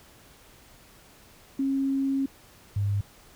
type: tone pair in turn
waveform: sine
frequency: 271.6 / 101 Hz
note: C#4 / G#2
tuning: -35 / -48 cents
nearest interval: octave + perfect fourth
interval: 1713 cents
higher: first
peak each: -23 dBFS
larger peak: neither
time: 1.59-2.26 / 2.76-3.01 s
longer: first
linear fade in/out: 5 ms
effects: pink hiss -54 dBFS RMS until 3.35 s